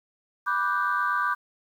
sine chord, G major seventh, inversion first, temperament equal, 987.8 / 1174.7 / 1480 / 1568 Hz, B5 / D6 / F#6 / G6, 0 / 0 / 0 / 0 cents, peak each -30 / -25 / -30 / -28 dBFS, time 0.46-1.35 s, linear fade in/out 20 ms, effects tanh soft clip ceiling -14 dBFS + 9-bit

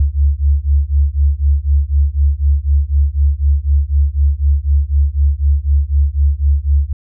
sine beating tone pair, 69.3 / 73.3 Hz, C#2 / D2, 0 / -3 cents, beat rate 4 Hz, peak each -13 dBFS, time 0-6.93 s, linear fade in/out 5 ms, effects none

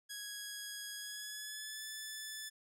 10% pulse tone with pitch glide, 1661.2 to 1741.8 Hz, G#6 to A6, 0 to -18 cents, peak -34 dBFS, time 0.09-2.5 s, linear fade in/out 20 ms, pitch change +82 cents, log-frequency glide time 0.96-1.85 s, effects none

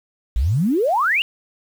sine exponential sweep, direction up, 51.91 to 2960 Hz, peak -15 dBFS, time 0.36-1.22 s, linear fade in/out 0 ms, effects 7-bit

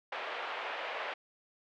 pink band-pass noise, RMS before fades -39 dBFS, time 0.12-1.14 s, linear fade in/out 5 ms, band 530 to 3000 Hz, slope 24 dB/octave, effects none

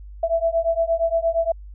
sine beating tone pair, 659.3 / 667.9 Hz, E5 / E5, 0 / +23 cents, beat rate 8.6 Hz, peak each -21 dBFS, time 0.23-1.52 s, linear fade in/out 5 ms, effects added 50 Hz sine -36 dBFS peak until 1.74 s

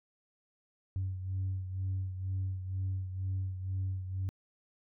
sine beating tone pair, 94.2 / 96.3 Hz, F#2 / G2, +32 / -30 cents, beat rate 2.1 Hz, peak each -32 / -39 dBFS, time 0.96-4.29 s, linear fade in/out 0 ms, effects tanh soft clip ceiling -28 dBFS

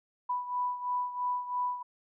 sine beating tone pair, 987.8 / 990.8 Hz, B5 / B5, 0 / +5 cents, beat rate 3 Hz, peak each -31 / -36 dBFS, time 0.29-1.83 s, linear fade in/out 10 ms, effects none

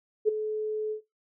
sine tone with ADSR envelope, 429.9 Hz, A4, 40 cents flat, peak -16 dBFS, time 0.25-1.01 s, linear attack 34 ms, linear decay 11 ms, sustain -12 dB, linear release 97 ms, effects noise-tail reverb RT60 0.2 s tail -18 dB re dry

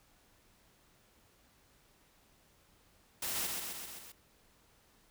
white noise with echo, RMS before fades -37 dBFS, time 3.22-3.47 s, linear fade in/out 5 ms, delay 130 ms, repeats 5, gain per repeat -3 dB, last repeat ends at 4.12 s, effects pink hiss -67 dBFS RMS until 5.1 s

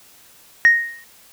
sine tone with exponential decay, 1864.7 Hz, A#6, in tune, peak -4 dBFS, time 0.65-1.04 s, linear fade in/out 0 ms, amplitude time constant 84 ms, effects tanh soft clip ceiling -4 dBFS + white hiss -49 dBFS RMS until 1.32 s

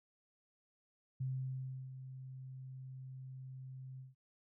sine tone with ADSR envelope, 130.81 Hz, C3, in tune, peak -35 dBFS, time 1.2-4.15 s, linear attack 10 ms, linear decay 690 ms, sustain -11 dB, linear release 160 ms, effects none

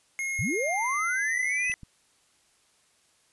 square tone with pitch glide, 2154 to 1998.2 Hz, C7 to B6, +50 to +20 cents, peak -29 dBFS, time 0.19-1.74 s, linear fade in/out 0 ms, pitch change -130 cents, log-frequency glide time 0.47-1.48 s
sine linear sweep, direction up, 80 to 2612 Hz, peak -27 dBFS, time 0.39-1.72 s, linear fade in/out 0 ms
clicks, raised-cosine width 5 ms, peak -35 / -31 dBFS, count 2, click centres 1.698 / 1.833 s
effects white hiss -65 dBFS RMS until 3.32 s + resampled to 24000 Hz

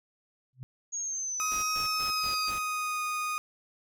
sine tone with exponential growth, 128.6 Hz, C3, 30 cents flat, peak -34 dBFS, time 0.53-0.63 s, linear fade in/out 0 ms, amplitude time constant 20 ms
sine exponential sweep, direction down, 6645 to 4699 Hz, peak -31 dBFS, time 0.92-2.51 s, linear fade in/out 20 ms
30% pulse tone with pitch glide, 1262 to 1236.7 Hz, D#6 to D#6, +24 to -11 cents, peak -27 dBFS, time 1.4-3.38 s, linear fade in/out 0 ms, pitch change -35 cents, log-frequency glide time 2.24-3.04 s
pink noise bursts, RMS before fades -44 dBFS, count 5, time 1.51-2.59 s, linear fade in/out 10 ms, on 120 ms, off 120 ms
effects none

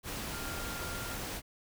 sine tone in noise, 1396.9 Hz, F6, in tune, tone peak -44 dBFS, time 0.3-1.19 s, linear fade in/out 50 ms, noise pink, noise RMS -39 dBFS, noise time 0.03-1.42 s, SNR -8 dB, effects none

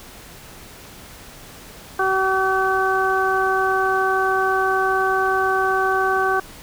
harmonic tone, 381 Hz, G4, 49 cents flat, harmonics 1 / 2 / 3 / 4, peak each -22 / -22 / -22 / -22 dBFS, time 1.99-6.4 s, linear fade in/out 5 ms, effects pink hiss -41 dBFS RMS until 6.62 s

